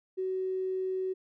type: tone with tanh clipping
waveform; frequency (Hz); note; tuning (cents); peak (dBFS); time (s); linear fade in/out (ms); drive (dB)
triangle; 375.3; F#4; +25; -29; 0.17-1.14; 20; 3
effects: none